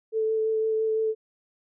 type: tone with vibrato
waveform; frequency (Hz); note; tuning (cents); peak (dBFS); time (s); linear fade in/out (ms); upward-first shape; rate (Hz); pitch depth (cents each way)
sine; 440; A4; 0; -22; 0.12-1.15; 50; sine; 5.9; 11
effects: none